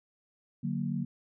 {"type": "chord", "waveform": "sine", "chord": "D augmented", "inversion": "none", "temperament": "equal", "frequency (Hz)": [146.83, 185, 233.1], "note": ["D3", "F#3", "A#3"], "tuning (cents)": [0, 0, 0], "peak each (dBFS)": -34, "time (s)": [0.63, 1.05], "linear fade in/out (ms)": 10, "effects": []}